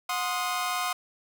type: chord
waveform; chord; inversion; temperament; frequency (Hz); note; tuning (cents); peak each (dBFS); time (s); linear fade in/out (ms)
sawtooth; C diminished; second; equal with one note detuned; 726 / 1046.5 / 1244.5; Gb5 / C6 / Eb6; -33 / 0 / 0; -28; 0.09-0.93; 5
effects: none